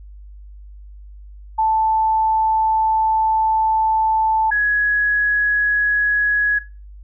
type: tone pair in turn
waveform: sine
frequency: 880 / 1674.7 Hz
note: A5 / G#6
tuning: 0 / +14 cents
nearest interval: major seventh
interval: 1114 cents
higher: second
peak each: -14 dBFS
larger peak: neither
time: 1.58-4.51 / 4.51-6.59 s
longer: first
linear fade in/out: 10 ms
effects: noise-tail reverb RT60 0.3 s tail -17 dB re dry + added 50 Hz sine -36 dBFS peak until 7.03 s